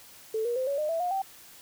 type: tone with pitch steps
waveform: sine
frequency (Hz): 440 / 477.1 / 517.2 / 560.8 / 608 / 659.3 / 714.8 / 775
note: A4 / A#4 / C5 / C#5 / D#5 / E5 / F5 / G5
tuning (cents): 0 / +40 / -20 / +20 / -40 / 0 / +40 / -20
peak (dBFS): -26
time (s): 0.34-1.22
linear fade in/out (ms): 5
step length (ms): 110
effects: white hiss -51 dBFS RMS until 1.61 s